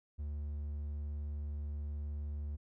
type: tone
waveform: triangle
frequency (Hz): 73.42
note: D2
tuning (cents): 0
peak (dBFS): -35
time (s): 0.18-2.57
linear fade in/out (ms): 20
effects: none